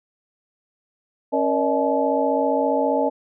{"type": "tone cluster", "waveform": "sine", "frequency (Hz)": [273.7, 474.2, 578, 633, 857], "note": ["C#4", "A#4", "D5", "D#5", "A5"], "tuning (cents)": [-22, 30, -28, 30, -46], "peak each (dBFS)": -24, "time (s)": [1.32, 3.1], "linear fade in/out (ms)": 20, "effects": []}